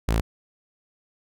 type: tone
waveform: sawtooth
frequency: 55.6 Hz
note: A1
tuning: 19 cents sharp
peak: -16 dBFS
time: 0.08-0.21 s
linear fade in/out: 5 ms
effects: none